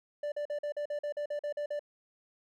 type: tone bursts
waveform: triangle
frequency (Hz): 587.3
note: D5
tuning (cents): 0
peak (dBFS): -30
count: 12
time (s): 0.23-1.794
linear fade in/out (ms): 5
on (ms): 90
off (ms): 44
effects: none